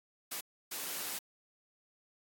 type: noise bursts at uneven times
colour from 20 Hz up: white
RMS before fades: -39 dBFS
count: 2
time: 0.31-0.41 / 0.71-1.19 s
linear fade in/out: 10 ms
effects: high-pass 200 Hz 12 dB/octave + AAC 64 kbps